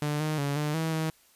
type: tone with pitch steps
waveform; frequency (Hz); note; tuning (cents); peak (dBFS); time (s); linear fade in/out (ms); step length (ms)
sawtooth; 148.4 / 154.3 / 141.9 / 149.8 / 161.2 / 159; D3 / D#3 / C#3 / D3 / E3 / D#3; +18 / -14 / +41 / +35 / -38 / +38; -23; 0.02-1.1; 2; 180
effects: white hiss -61 dBFS RMS until 1.35 s + resampled to 32000 Hz